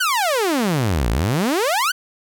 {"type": "exponential two-way sweep", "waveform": "sawtooth", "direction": "down then up", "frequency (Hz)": [1568, 52, 1568], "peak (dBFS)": -13, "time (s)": [0, 1.92], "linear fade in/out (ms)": 10, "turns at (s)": 1.1, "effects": []}